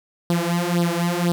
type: tone with flanger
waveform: sawtooth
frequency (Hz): 172.7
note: F3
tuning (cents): -19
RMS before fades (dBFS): -21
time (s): 0.3-1.32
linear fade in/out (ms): 0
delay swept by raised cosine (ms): 0.21 to 4.81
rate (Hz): 2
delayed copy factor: +0.85
effects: 8-bit